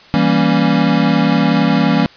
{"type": "chord", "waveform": "square", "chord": "E diminished seventh", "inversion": "none", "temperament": "equal", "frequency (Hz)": [164.81, 196, 233.1, 277.2], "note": ["E3", "G3", "Bb3", "Db4"], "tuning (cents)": [0, 0, 0, 0], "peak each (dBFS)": -17, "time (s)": [0.14, 2.06], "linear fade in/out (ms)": 0, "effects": ["white hiss -42 dBFS RMS until 2.16 s", "resampled to 11025 Hz"]}